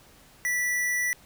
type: tone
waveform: square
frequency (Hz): 1963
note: B6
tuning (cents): -11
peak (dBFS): -25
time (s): 0.45-1.13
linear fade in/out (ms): 0
effects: pink hiss -55 dBFS RMS until 1.25 s